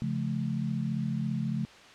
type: chord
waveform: sine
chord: Db augmented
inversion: none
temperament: just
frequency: 138.59 / 173.24 / 216.5 Hz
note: Db3 / F3 / A3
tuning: 0 / -14 / -28 cents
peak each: -32 / -34 / -32 dBFS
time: 0.02-1.65 s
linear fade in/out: 0 ms
effects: white hiss -51 dBFS RMS until 1.94 s + low-pass 4000 Hz 12 dB/octave